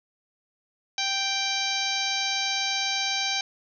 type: harmonic tone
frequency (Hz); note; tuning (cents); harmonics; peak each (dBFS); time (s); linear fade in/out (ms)
784; G5; 0; 1 / 2 / 3 / 4 / 5 / 6 / 7 / 8; -33 / -36 / -31 / -33 / -30 / -34 / -35 / -35; 0.98-3.41; 2
effects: none